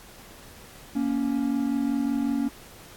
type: tone pair together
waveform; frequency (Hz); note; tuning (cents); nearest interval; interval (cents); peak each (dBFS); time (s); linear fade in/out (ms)
triangle; 234.6 / 280; A#3 / C#4; +11 / +18; minor third; 307; -25 / -23; 0.95-2.49; 10
effects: pink hiss -48 dBFS RMS until 2.96 s + AAC 64 kbps